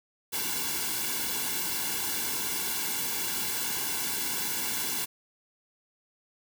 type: noise with comb filter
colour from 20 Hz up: white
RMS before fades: -31 dBFS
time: 0.32-5.06 s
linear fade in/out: 20 ms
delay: 1.6 ms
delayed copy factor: -0.95
effects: none